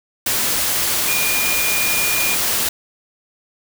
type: tone in noise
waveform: sine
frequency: 2426 Hz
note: D#7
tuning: 44 cents flat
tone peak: -21 dBFS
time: 1.08-2.35 s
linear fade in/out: 5 ms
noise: white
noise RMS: -19 dBFS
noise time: 0.26-2.69 s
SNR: -5 dB
effects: none